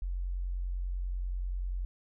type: tone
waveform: sine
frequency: 45.08 Hz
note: F#1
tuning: 44 cents flat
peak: -31 dBFS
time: 0.02-1.85 s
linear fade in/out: 0 ms
effects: none